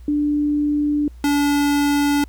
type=tone pair in turn; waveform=sine / square; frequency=294.3 / 287.9 Hz; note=D4 / D4; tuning=+4 / -34 cents; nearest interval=unison; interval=38 cents; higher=first; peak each=-16 dBFS; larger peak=neither; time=0.08-1.08 / 1.24-2.24 s; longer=neither; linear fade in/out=2 ms; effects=added 60 Hz sine -37 dBFS peak until 2.28 s + pink hiss -58 dBFS RMS until 2.28 s